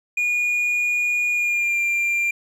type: tone with pitch glide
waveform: triangle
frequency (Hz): 2441 to 2382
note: D#7 to D7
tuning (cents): -34 to +24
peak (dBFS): -17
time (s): 0.17-2.31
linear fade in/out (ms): 5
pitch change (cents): -42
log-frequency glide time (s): 1.32-1.79
effects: none